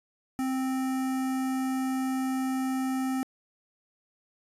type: tone with notch filter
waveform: square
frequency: 261.7 Hz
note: C4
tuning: in tune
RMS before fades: -29 dBFS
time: 0.39-3.23 s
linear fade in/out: 0 ms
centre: 3700 Hz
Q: 0.9
effects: resampled to 32000 Hz